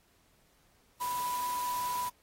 sine tone in noise, 987.8 Hz, B5, in tune, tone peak -31 dBFS, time 1-2.1 s, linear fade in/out 20 ms, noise white, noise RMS -42 dBFS, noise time 1-2.1 s, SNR +8 dB, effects pink hiss -68 dBFS RMS until 2.22 s + AAC 48 kbps

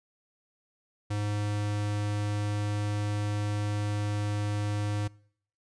square tone, 103.83 Hz, G#2, in tune, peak -29 dBFS, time 1.1-5.08 s, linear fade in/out 10 ms, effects noise-tail reverb RT60 0.6 s tail -24 dB re dry + resampled to 22050 Hz

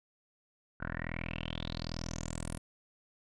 10% pulse tone with low-pass filter sweep, 41.2 Hz, E1, in tune, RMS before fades -39 dBFS, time 0.8-2.58 s, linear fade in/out 10 ms, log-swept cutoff 1500 to 10000 Hz, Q 8.2, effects none

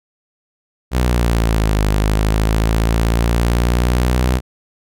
sawtooth exponential two-way sweep, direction down then up, 63.3 to 51.4 to 63.3 Hz, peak -9 dBFS, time 0.91-4.41 s, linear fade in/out 50 ms, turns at 1.84 s, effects none

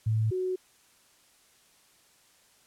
sine tone pair in turn, 110 / 370 Hz, A2 / F#4, 0 / 0 cents, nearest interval octave + major sixth, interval 2100 cents, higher second, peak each -23 / -27 dBFS, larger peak first, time 0.06-0.31 / 0.31-0.56 s, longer neither, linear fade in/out 10 ms, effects white hiss -62 dBFS RMS until 2.66 s + low-pass 11000 Hz 12 dB/octave

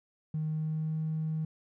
triangle tone with pitch glide, 155.56 to 157.55 Hz, D#3 to D#3, 0 to +22 cents, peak -26 dBFS, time 0.34-1.45 s, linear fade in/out 5 ms, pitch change +22 cents, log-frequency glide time 0.46-0.99 s, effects tanh soft clip ceiling -27 dBFS

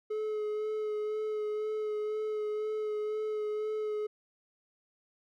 triangle tone with vibrato, 427.1 Hz, G#4, 48 cents sharp, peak -29 dBFS, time 0.1-4.07 s, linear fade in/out 10 ms, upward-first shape sine, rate 2 Hz, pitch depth 17 cents each way, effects none

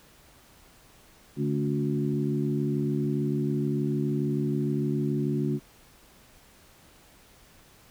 harmonic tone with a mistuned harmonic, 72.4 Hz, D2, 24 cents flat, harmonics 2 / 3 / 4 / 5, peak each -28 / -30 / -31 / -32 dBFS, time 1.36-5.6 s, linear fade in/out 50 ms, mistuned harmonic 4, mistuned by -34 cents, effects pink hiss -56 dBFS RMS until 7.9 s

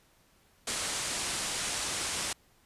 white low-pass noise, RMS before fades -34 dBFS, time 0.67-2.33 s, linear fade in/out 5 ms, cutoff 9800 Hz, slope 48 dB/octave, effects pink hiss -65 dBFS RMS until 2.65 s + resampled to 32000 Hz

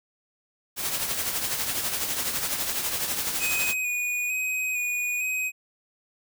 white noise with tremolo, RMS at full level -26 dBFS, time 0.76-3.75 s, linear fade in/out 50 ms, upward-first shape triangle, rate 12 Hz, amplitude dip 55%
square tone with vibrato, 2489 Hz, D#7, in tune, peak -26 dBFS, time 3.39-5.52 s, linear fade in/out 50 ms, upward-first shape square, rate 1.1 Hz, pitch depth 20 cents each way
effects none

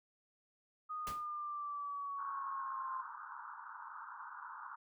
sine exponential sweep, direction down, 1244.5 to 1044 Hz, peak -39 dBFS, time 0.89-3.02 s, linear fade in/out 20 ms
pink noise with exponential decay, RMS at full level -42 dBFS, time 1.07-1.27 s, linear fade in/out 0 ms, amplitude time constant 43 ms
pink band-pass noise, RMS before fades -49 dBFS, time 2.18-4.76 s, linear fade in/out 10 ms, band 890 to 1500 Hz, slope 96 dB/octave
effects none

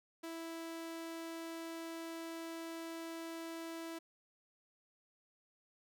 sawtooth tone, 329.6 Hz, E4, in tune, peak -39 dBFS, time 0.23-3.99 s, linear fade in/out 10 ms, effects none

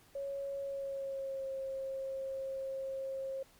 sine tone with pitch glide, 554.4 to 536.1 Hz, C#5 to C5, 0 to +42 cents, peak -36 dBFS, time 0.15-3.43 s, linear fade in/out 5 ms, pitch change -58 cents, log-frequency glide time 0.61-1.49 s, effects pink hiss -63 dBFS RMS until 3.59 s + MP3 96 kbps

